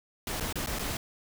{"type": "noise with dropouts", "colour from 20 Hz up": "pink", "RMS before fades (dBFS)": -33, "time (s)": [0.27, 0.97], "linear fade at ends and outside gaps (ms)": 2, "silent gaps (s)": [[0.4, 0.407], [0.527, 0.556], [0.662, 0.671], [0.788, 0.793]], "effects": []}